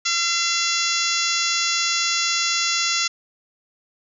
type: harmonic tone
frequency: 682 Hz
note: F5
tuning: 41 cents flat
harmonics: 2 / 3 / 4 / 5 / 6 / 7 / 8 / 9 / 10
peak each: -28 / -28 / -28 / -28 / -28 / -28 / -28 / -28 / -28 dBFS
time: 0.05-3.08 s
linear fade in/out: 10 ms
effects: none